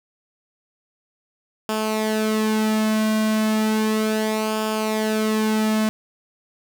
sawtooth tone with flanger, 217 Hz, A3, 24 cents flat, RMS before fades -21 dBFS, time 1.69-5.89 s, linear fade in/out 0 ms, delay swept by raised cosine 0.49 to 2.29 ms, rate 0.34 Hz, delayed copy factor -0.6, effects none

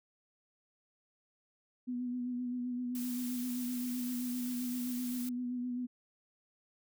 sine tone with vibrato, 246.9 Hz, B3, in tune, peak -34 dBFS, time 1.87-5.87 s, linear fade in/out 20 ms, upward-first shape sine, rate 7.7 Hz, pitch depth 27 cents each way
blue noise, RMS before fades -45 dBFS, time 2.95-5.29 s, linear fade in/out 2 ms
effects none

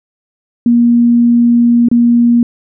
sine tone with dropouts, 237.4 Hz, A#3, 32 cents sharp, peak -5 dBFS, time 0.66-2.43 s, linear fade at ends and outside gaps 2 ms, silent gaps 1.886-1.914 s, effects none

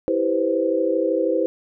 sine chord, C major seventh, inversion first, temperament just, 327 / 392.4 / 490.5 / 523.3 Hz, E4 / G4 / B4 / C5, -14 / +2 / -12 / 0 cents, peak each -23 / -25 / -24 / -22 dBFS, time 0.08-1.46 s, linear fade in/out 0 ms, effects none

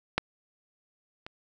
clicks, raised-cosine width 0.3 ms, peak -8 / -24 dBFS, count 2, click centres 0.18 / 1.265 s, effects none

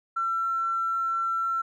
triangle tone with tanh clipping, 1349 Hz, E6, 40 cents sharp, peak -24 dBFS, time 0.16-1.62 s, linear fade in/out 10 ms, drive 3 dB, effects none

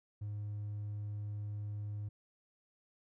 triangle tone, 103.9 Hz, G#2, 1 cent sharp, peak -35 dBFS, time 0.21-2.09 s, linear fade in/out 10 ms, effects tanh soft clip ceiling -33 dBFS

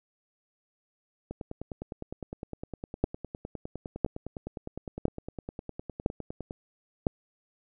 two click trains, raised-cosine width 2 ms, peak -23 / -10 dBFS, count 52 / 5, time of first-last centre 1.31-6.509 / 3.04-7.068 s, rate 9.81 / 0.993 Hz, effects none

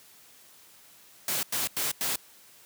white noise bursts, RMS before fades -29 dBFS, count 4, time 1.28-2.159 s, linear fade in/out 2 ms, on 150 ms, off 93 ms, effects white hiss -55 dBFS RMS until 2.65 s + high-pass 80 Hz 12 dB/octave

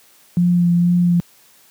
sine tone with vibrato, 174.61 Hz, F3, in tune, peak -11 dBFS, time 0.37-1.2 s, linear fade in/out 0 ms, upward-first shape sine, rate 2.1 Hz, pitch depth 17 cents each way, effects white hiss -51 dBFS RMS until 1.7 s + high-pass 100 Hz 12 dB/octave

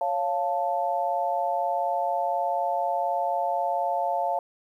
sine chord, Db augmented, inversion none, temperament equal, 554.4 / 698.5 / 880 Hz, Db5 / F5 / A5, 0 / 0 / 0 cents, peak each -30 / -26 / -28 dBFS, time 0.01-4.39 s, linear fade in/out 2 ms, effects 10-bit

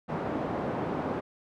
pink band-pass noise, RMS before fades -32 dBFS, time 0.08-1.21 s, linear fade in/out 20 ms, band 180 to 890 Hz, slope 12 dB/octave, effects none

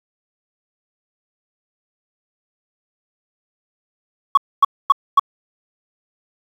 sine tone bursts, 1116 Hz, C#6, 11 cents sharp, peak -4 dBFS, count 4, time 4.35-5.196 s, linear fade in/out 5 ms, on 24 ms, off 250 ms, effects tanh soft clip ceiling -5 dBFS + 7-bit

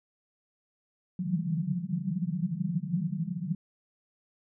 pink band-pass noise, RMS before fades -31 dBFS, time 1.19-3.55 s, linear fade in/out 2 ms, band 150 to 190 Hz, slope 96 dB/octave, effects none

